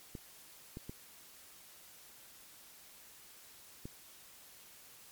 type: clicks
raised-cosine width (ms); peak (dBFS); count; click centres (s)
3; -30; 4; 0.152 / 0.771 / 0.895 / 3.855
effects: white hiss -57 dBFS RMS until 5.11 s + MP3 96 kbps